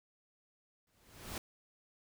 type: noise with exponential growth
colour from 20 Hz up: pink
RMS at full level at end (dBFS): -39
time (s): 0.87-1.38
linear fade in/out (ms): 2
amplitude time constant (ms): 110
effects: none